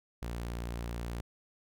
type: tone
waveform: sawtooth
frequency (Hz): 58.6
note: A#1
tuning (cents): +10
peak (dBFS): -32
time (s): 0.22-1.21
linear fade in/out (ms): 5
effects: none